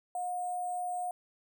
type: tone with sample-and-hold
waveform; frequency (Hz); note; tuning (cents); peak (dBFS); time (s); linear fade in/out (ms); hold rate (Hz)
sine; 718; F5; +48; -32; 0.15-1.11; 2; 8820
effects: none